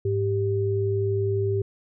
sine tone pair together, 103.93 / 392.4 Hz, G#2 / G4, +2 / +2 cents, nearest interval octave + major seventh, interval 2300 cents, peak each -24 dBFS, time 0.05-1.62 s, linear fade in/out 5 ms, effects none

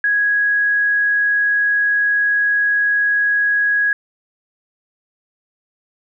sine tone, 1661.2 Hz, G#6, in tune, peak -13 dBFS, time 0.04-3.93 s, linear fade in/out 2 ms, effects none

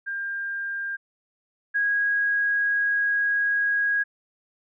sine tone pair in turn, 1600 / 1646.9 Hz, G6 / G#6, +35 / -15 cents, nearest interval minor second, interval 50 cents, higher second, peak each -27 / -20 dBFS, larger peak second, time 0.06-0.97 / 1.74-4.04 s, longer second, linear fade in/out 20 ms, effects none

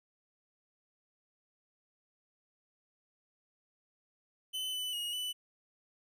45% pulse tone with pitch steps, 3029 / 2998 / 2881 / 2985 Hz, F#7 / F#7 / F#7 / F#7, +40 / +22 / -47 / +15 cents, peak -35 dBFS, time 4.53-5.33 s, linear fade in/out 20 ms, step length 200 ms, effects none

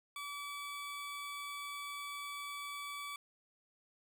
20% pulse tone, 1148 Hz, D6, 40 cents flat, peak -37 dBFS, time 0.16-3.16 s, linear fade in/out 2 ms, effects none

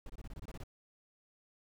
brown noise bursts, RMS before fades -45 dBFS, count 10, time 0.06-0.636 s, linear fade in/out 2 ms, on 36 ms, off 24 ms, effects none

